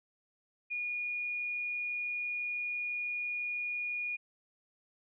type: tone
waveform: sine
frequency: 2442 Hz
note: D#7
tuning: 33 cents flat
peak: -33 dBFS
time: 0.7-4.17 s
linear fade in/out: 20 ms
effects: none